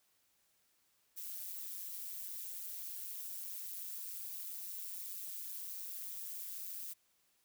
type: noise with amplitude modulation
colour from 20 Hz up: violet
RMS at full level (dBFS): -41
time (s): 1.16-6.94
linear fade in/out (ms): 20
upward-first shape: sine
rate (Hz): 187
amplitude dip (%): 85
effects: white hiss -75 dBFS RMS until 7.44 s